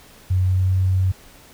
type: tone with pitch glide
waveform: sine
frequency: 92.5 to 93.52 Hz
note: F#2 to F#2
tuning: 0 to +19 cents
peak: -15 dBFS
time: 0.3-1.12 s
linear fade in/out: 10 ms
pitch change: +19 cents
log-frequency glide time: 0.44-0.73 s
effects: pink hiss -47 dBFS RMS until 1.53 s